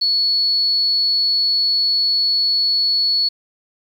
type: tone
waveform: sine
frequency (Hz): 4400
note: C#8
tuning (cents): -14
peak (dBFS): -14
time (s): 0.01-3.29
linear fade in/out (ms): 10
effects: 8-bit